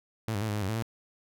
sawtooth tone with pitch steps, 111.3 / 100.3 / 110.7 / 103.6 / 105.5 / 94.9 / 110.4 / 113.4 Hz, A2 / G2 / A2 / G#2 / G#2 / F#2 / A2 / A#2, +20 / +40 / +11 / -4 / +28 / +44 / +6 / -47 cents, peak -25 dBFS, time 0.28-0.824 s, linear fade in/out 0 ms, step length 68 ms, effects none

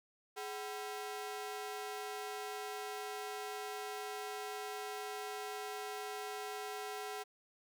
sawtooth ring-modulated tone, 589 Hz, D5, 5 cents sharp, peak -34 dBFS, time 0.36-7.24 s, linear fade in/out 20 ms, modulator 170 Hz, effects none

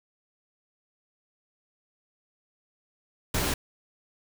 pink noise, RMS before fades -27 dBFS, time 3.34-3.54 s, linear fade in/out 5 ms, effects none

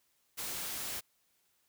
white noise, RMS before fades -39 dBFS, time 0.37-1.01 s, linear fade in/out 20 ms, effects white hiss -74 dBFS RMS until 1.68 s

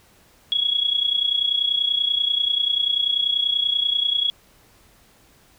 sine tone with amplitude modulation, 3340 Hz, G#7, 9 cents sharp, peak -15 dBFS, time 0.52-4.3 s, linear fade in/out 0 ms, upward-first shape sine, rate 30.3 Hz, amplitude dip 75%, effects pink hiss -55 dBFS RMS until 5.58 s

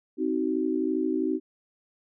sine chord, C diminished, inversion none, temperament just, 261.6 / 314 / 376.7 Hz, C4 / Eb4 / Gb4, 0 / +16 / +31 cents, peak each -29 / -27 / -29 dBFS, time 0.17-1.4 s, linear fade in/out 50 ms, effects none

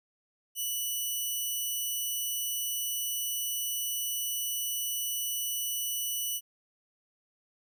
5% pulse tone, 2960 Hz, F#7, in tune, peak -22 dBFS, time 0.55-6.41 s, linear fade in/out 50 ms, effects none

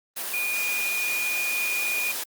sine tone in noise, 2447 Hz, D#7, 29 cents flat, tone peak -25 dBFS, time 0.33-2.12 s, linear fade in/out 10 ms, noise white, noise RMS -31 dBFS, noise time 0.16-2.24 s, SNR +3 dB, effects high-pass 300 Hz 12 dB/octave + Opus 32 kbps

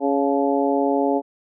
harmonic tone with a mistuned harmonic, 139.4 Hz, C#3, 10 cents sharp, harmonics 2 / 3 / 4 / 5 / 6, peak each -21 / -23 / -24 / -25 / -26 dBFS, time 0-1.22 s, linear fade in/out 50 ms, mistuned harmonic 6, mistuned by +48 cents, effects none

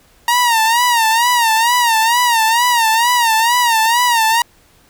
sawtooth tone with vibrato, 932.3 Hz, A#5, in tune, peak -7 dBFS, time 0.28-4.42 s, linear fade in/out 2 ms, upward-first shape sine, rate 2.2 Hz, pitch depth 99 cents each way, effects pink hiss -51 dBFS RMS until 4.89 s

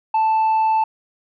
sine tone with tanh clipping, 880 Hz, A5, in tune, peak -15 dBFS, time 0.14-0.84 s, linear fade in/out 5 ms, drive 2 dB, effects none

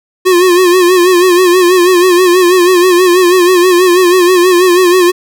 square tone with vibrato, 360 Hz, F#4, 47 cents flat, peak -5 dBFS, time 0.25-5.12 s, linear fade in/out 20 ms, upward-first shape sine, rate 6.2 Hz, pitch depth 70 cents each way, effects none

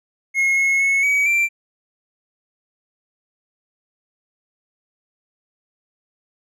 triangle tone with pitch steps, 2163 / 2175 / 2193 / 2268 / 2354 Hz, C#7 / C#7 / C#7 / C#7 / D7, -43 / -33 / -19 / +39 / +3 cents, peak -13 dBFS, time 0.34-1.49 s, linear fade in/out 50 ms, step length 230 ms, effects none

